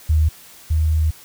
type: tone pair in turn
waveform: sine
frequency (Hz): 77.78 / 78.46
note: D#2 / D#2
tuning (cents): 0 / +15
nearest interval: unison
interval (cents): 15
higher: second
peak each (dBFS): -12 / -14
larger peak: first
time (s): 0.09-0.29 / 0.7-1.11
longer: second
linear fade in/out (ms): 10
effects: white hiss -44 dBFS RMS until 1.24 s